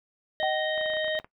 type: harmonic tone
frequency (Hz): 622.3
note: D#5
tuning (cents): 0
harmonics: 1 / 3 / 5 / 6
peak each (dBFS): -28 / -33 / -35 / -36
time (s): 0.4-1.19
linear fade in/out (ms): 0
type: tone with exponential decay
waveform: sine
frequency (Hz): 763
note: G5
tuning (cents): -47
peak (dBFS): -24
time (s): 0.43-1.22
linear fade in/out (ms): 0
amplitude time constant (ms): 170
type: clicks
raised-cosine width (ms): 0.5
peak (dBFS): -28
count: 11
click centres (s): 0.778 / 0.812 / 0.86 / 0.901 / 0.936 / 0.969 / 1.045 / 1.081 / 1.152 / 1.199 / 1.245
effects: noise-tail reverb RT60 0.1 s tail -17 dB re dry